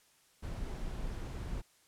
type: noise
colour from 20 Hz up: brown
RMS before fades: -39 dBFS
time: 0.42-1.62 s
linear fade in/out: 20 ms
effects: white hiss -67 dBFS RMS until 1.87 s + low-pass 11000 Hz 12 dB/octave